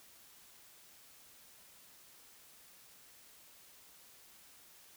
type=silence; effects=white hiss -60 dBFS RMS until 4.96 s